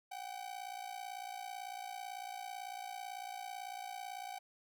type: ring-modulated tone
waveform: 45% pulse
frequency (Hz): 764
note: G5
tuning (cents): -45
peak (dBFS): -40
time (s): 0.11-4.39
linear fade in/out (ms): 10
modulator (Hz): 29
effects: none